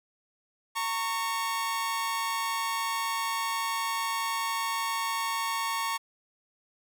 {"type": "tone pair together", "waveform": "sawtooth", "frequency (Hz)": [915.3, 1108.7], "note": ["A#5", "C#6"], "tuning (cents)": [-32, 0], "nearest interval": "minor third", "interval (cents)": 332, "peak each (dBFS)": [-28, -27], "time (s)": [0.75, 5.98], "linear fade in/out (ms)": 20, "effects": []}